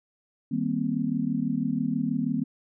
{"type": "chord", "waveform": "sine", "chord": "C minor seventh", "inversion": "first", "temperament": "just", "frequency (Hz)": [156.98, 196.22, 235.5, 261.6], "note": ["Eb3", "G3", "Bb3", "C4"], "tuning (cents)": [16, 2, 18, 0], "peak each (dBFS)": [-32, -31, -28, -29], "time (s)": [0.51, 2.44], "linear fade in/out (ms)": 10, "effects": []}